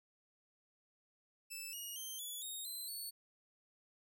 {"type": "tone with pitch steps", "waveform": "10% pulse", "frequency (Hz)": [2637, 2876, 3136, 3420, 3729, 4067, 4435], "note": ["E7", "F#7", "G7", "A7", "A#7", "C8", "C#8"], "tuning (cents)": [0, -50, 0, -50, 0, -50, 0], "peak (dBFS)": -36, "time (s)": [1.5, 3.11], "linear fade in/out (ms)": 20, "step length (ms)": 230, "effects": []}